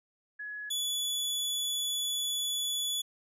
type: tone pair in turn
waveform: sine / sawtooth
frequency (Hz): 1688 / 3427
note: G#6 / A7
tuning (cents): +28 / -46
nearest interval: octave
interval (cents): 1226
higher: second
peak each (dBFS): -37 / -27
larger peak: second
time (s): 0.39-0.7 / 0.7-3.02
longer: second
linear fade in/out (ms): 10
effects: resampled to 32000 Hz